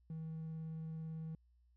triangle tone with vibrato, 160 Hz, D#3, 49 cents sharp, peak -39 dBFS, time 0.1-1.35 s, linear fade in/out 2 ms, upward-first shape sine, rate 18 Hz, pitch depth 8 cents each way, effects tanh soft clip ceiling -36 dBFS + added 60 Hz sine -67 dBFS peak until 1.76 s

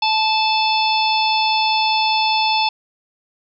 harmonic tone, 875 Hz, A5, 10 cents flat, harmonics 1 / 3 / 4 / 5 / 6, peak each -17 / -22 / -23 / -24 / -25 dBFS, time 0.02-2.69 s, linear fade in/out 5 ms, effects none

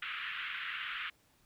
pink band-pass noise, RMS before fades -40 dBFS, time 0.02-1.1 s, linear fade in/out 5 ms, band 1300 to 3200 Hz, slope 48 dB/octave, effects pink hiss -69 dBFS RMS until 1.45 s

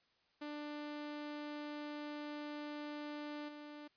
sawtooth tone with level steps, 296.1 Hz, D4, 14 cents sharp, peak -39 / -45 dBFS, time 0.41-3.88 s, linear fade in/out 10 ms, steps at 3.48 s, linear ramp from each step 10 ms, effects white hiss -75 dBFS RMS until 3.96 s + resampled to 11025 Hz

